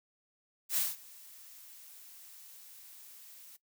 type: noise with ADSR envelope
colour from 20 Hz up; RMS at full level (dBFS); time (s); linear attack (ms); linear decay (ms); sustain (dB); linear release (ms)
blue; -29; 0.69-3.57; 79; 190; -24; 16
effects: noise-tail reverb RT60 0.1 s tail -17 dB re dry